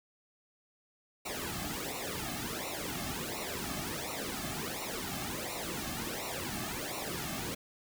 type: noise with flanger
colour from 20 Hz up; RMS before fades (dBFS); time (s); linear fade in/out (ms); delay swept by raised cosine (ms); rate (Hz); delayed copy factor
pink; -38; 1.25-7.55; 10; 0.61 to 2.11; 1.4; -0.85
effects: none